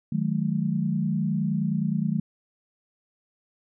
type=chord; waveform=sine; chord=D# diminished; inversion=none; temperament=equal with one note detuned; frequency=155.56 / 185 / 214.9 Hz; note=D#3 / F#3 / A3; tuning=0 / 0 / -41 cents; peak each=-27 dBFS; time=0.12-2.2 s; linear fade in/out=5 ms; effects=none